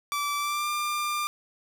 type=tone with pitch glide; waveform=sawtooth; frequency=1160 to 1194.7 Hz; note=D6 to D6; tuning=-22 to +29 cents; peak=-23 dBFS; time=0.12-1.27 s; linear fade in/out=0 ms; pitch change=+51 cents; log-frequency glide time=0.37-0.69 s; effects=none